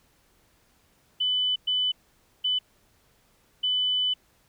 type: tone bursts at uneven times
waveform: sine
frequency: 3000 Hz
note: F#7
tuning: 23 cents sharp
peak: -22 dBFS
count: 4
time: 1.2-1.56 / 1.67-1.92 / 2.44-2.59 / 3.63-4.14 s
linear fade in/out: 10 ms
effects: pink hiss -64 dBFS RMS until 4.48 s